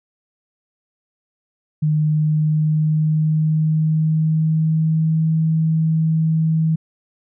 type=tone with pitch glide; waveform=sine; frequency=153 to 159.87 Hz; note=D#3 to D#3; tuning=-29 to +47 cents; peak=-14 dBFS; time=1.82-6.76 s; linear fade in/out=10 ms; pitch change=+76 cents; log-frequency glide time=1.94-5.32 s; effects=none